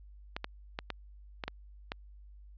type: clicks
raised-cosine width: 0.3 ms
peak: -19 dBFS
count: 7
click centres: 0.365 / 0.444 / 0.789 / 0.903 / 1.438 / 1.48 / 1.919 s
effects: added 50 Hz sine -50 dBFS peak until 2.57 s + resampled to 11025 Hz